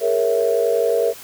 sine chord, A# half-diminished seventh, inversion third, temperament equal, 415.3 / 466.2 / 554.4 / 659.3 Hz, G#4 / A#4 / C#5 / E5, 0 / 0 / 0 / 0 cents, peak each -23 / -17 / -23 / -22 dBFS, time 0-1.14 s, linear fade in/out 50 ms, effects tanh soft clip ceiling -5 dBFS + white hiss -39 dBFS RMS until 1.23 s

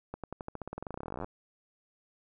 accelerating click train, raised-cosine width 1 ms, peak -24 dBFS, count 30, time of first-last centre 0.14-1.244 s, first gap 97 ms, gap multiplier 0.92, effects none

